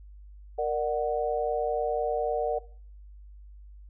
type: chord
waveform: sine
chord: Bb augmented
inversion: none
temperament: equal with one note detuned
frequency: 466.2 / 596.2 / 740 Hz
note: Bb4 / D5 / F#5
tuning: 0 / +26 / 0 cents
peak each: -29 / -30 / -30 dBFS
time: 0.58-2.59 s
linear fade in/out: 10 ms
effects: noise-tail reverb RT60 0.5 s tail -20 dB re dry + added 50 Hz sine -45 dBFS peak until 3.89 s